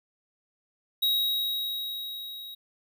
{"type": "tone with level ramp", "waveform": "square", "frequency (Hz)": 3812, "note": "A#7", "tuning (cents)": 38, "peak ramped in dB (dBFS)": [-22, -40], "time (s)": [1.02, 2.55], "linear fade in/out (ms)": 10, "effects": []}